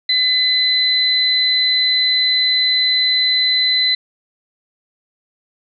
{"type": "tone pair together", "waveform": "sine", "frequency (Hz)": [2015, 4030], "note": ["B6", "B7"], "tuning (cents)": [34, 34], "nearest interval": "octave", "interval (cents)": 1200, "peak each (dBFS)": [-21, -13], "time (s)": [0.09, 3.95], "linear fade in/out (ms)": 5, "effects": []}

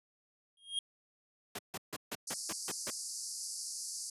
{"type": "tone with exponential growth", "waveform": "square", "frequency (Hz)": 3243, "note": "G#7", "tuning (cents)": -42, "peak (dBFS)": -30, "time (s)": [0.57, 0.79], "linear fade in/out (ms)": 2, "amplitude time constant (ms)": 46}
{"type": "noise bursts", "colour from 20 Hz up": "pink", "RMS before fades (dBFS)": -38, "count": 8, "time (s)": [1.55, 2.904], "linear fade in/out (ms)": 5, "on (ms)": 38, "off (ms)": 150}
{"type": "band-pass noise", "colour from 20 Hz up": "pink", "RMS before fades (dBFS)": -42, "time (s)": [2.27, 4.1], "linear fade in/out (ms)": 5, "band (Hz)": [4600, 11000], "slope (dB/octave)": 96}
{"effects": ["high-pass 200 Hz 12 dB/octave", "resampled to 32000 Hz"]}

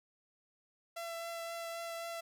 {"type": "tone with vibrato", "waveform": "sawtooth", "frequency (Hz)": 672, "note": "E5", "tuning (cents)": 33, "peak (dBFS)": -36, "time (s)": [0.96, 2.21], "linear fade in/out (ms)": 10, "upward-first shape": "triangle", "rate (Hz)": 3.8, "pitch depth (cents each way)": 13, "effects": []}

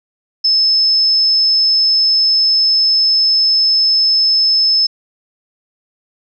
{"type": "tone", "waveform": "sine", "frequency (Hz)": 5230, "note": "E8", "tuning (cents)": -15, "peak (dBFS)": -9, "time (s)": [0.44, 4.87], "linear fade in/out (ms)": 10, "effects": []}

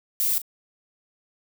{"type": "noise with echo", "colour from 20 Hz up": "violet", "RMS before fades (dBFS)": -23, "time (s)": [0.2, 0.38], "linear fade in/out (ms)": 0, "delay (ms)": 37, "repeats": 1, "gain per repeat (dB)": -13, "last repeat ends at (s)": 0.417, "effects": []}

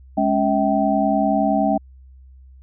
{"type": "tone cluster", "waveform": "sine", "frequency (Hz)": [208.2, 278.6, 645, 774], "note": ["G#3", "C#4", "E5", "G5"], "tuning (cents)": [5, 9, -38, -22], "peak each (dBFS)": -21, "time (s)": [0.17, 1.78], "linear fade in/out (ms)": 10, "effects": ["added 65 Hz sine -42 dBFS peak until 2.62 s"]}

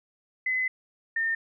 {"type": "tone pair in turn", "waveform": "sine", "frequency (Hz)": [2028, 1816.1], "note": ["B6", "A#6"], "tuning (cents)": [45, -46], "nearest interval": "major second", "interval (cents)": 191, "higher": "first", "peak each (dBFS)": -24, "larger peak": "neither", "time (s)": [[0.46, 0.68], [1.16, 1.35]], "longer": "first", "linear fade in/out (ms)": 5, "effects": []}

